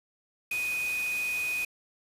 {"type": "tone in noise", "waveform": "sine", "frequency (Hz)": 2489, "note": "D#7", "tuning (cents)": 0, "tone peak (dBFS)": -28, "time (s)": [0.51, 1.65], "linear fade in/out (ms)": 5, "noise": "white", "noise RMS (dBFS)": -40, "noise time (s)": [0.51, 1.65], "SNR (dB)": 9, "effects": ["resampled to 32000 Hz"]}